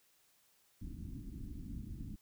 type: low-pass noise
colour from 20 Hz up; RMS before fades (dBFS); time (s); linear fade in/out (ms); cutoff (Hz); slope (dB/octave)
pink; -45; 0.81-2.16; 10; 300; 48
effects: white hiss -71 dBFS RMS until 2.21 s